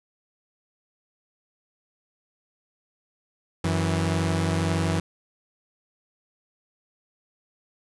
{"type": "tone pair together", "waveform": "sawtooth", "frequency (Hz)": [92.5, 163.16], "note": ["F#2", "E3"], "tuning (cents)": [0, -17], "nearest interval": "minor seventh", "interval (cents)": 983, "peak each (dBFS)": -21, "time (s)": [3.64, 5], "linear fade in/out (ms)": 5, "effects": ["resampled to 24000 Hz", "9-bit"]}